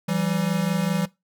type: tone pair together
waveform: square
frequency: 167.28 / 192.4 Hz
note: E3 / G3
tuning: +26 / -32 cents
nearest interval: major second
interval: 242 cents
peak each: -25 dBFS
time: 0.08-1.06 s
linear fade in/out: 10 ms
effects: noise-tail reverb RT60 0.2 s tail -19 dB re dry